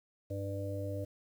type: harmonic tone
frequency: 99.1 Hz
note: G2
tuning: 19 cents sharp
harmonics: 1 / 3 / 5 / 6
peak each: -37 / -43 / -43 / -42 dBFS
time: 0.3-1.05 s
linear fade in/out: 10 ms
effects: 10-bit